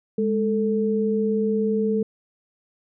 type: tone pair together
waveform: sine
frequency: 207.7 / 441.6 Hz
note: G#3 / A4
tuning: 0 / +6 cents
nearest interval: octave + minor second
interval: 1306 cents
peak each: -22 dBFS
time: 0.18-2.03 s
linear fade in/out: 5 ms
effects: none